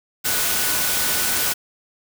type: tone in noise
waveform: sine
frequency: 1480 Hz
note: F#6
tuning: in tune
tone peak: -32 dBFS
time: 0.24-1.54 s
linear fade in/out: 20 ms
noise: white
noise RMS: -21 dBFS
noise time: 0.24-1.54 s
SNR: -14 dB
effects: none